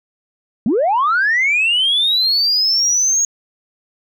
sine linear sweep, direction up, 189.6 to 6645 Hz, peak -11 dBFS, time 0.66-3.25 s, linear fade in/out 2 ms, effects tanh soft clip ceiling -9 dBFS

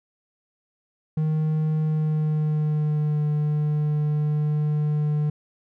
triangle tone with pitch glide, 155.56 to 150.09 Hz, D#3 to D3, 0 to +38 cents, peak -18 dBFS, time 1.17-5.3 s, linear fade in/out 5 ms, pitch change -62 cents, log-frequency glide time 1.82-3.17 s, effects none

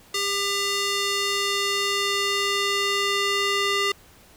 square tone with band-pass filter sweep, 399.9 Hz, G4, 35 cents sharp, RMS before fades -24 dBFS, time 0.14-3.92 s, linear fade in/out 5 ms, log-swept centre 4700 to 2800 Hz, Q 0.84, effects pink hiss -52 dBFS RMS until 4.36 s

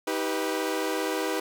sawtooth chord, Eb augmented, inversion none, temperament equal with one note detuned, 317.1 / 392 / 493.9 Hz, Eb4 / G4 / B4, +33 / 0 / 0 cents, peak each -27 dBFS, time 0.07-1.4 s, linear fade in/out 5 ms, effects none

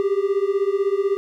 triangle beating tone pair, 388.1 / 404.1 Hz, G4 / G#4, -17 / -47 cents, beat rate 16 Hz, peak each -19 dBFS, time 0-1.17 s, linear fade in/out 0 ms, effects none

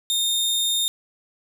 sawtooth tone, 3659 Hz, A#7, 33 cents flat, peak -17 dBFS, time 0.1-0.88 s, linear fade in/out 0 ms, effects none

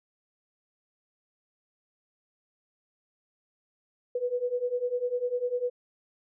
sine beating tone pair, 485.7 / 495.7 Hz, B4 / B4, -29 / +6 cents, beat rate 10 Hz, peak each -31 / -29 dBFS, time 4.15-5.7 s, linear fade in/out 5 ms, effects none

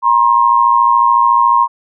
sine tone pair together, 953 / 1066.9 Hz, A#5 / C6, +38 / +33 cents, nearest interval major second, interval 195 cents, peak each -10 dBFS, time 0.02-1.68 s, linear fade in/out 50 ms, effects none

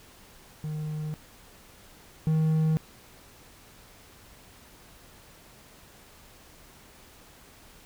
triangle tone pair in turn, 153.4 / 157.71 Hz, D#3 / D#3, -24 / +24 cents, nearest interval unison, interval 48 cents, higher second, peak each -28 / -19 dBFS, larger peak second, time 0.64-1.14 / 2.27-2.77 s, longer neither, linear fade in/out 0 ms, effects pink hiss -53 dBFS RMS until 7.85 s

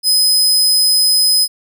sawtooth tone, 5040 Hz, D#8, 21 cents sharp, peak -7 dBFS, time 0.03-1.48 s, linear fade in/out 50 ms, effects none

